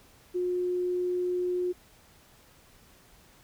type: tone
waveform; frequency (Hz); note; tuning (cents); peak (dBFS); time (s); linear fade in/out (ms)
sine; 359.3; F4; +49; -26; 0.34-1.73; 20
effects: pink hiss -58 dBFS RMS until 3.43 s